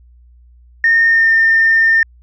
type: tone with pitch glide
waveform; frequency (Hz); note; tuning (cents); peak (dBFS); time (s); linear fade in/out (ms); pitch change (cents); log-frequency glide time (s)
sine; 1830 to 1809; A#6 to A6; -32 to +48; -7; 0.84-2.03; 2; -20; 1.08-1.3
effects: tanh soft clip ceiling -3 dBFS + added 60 Hz sine -42 dBFS peak until 2.22 s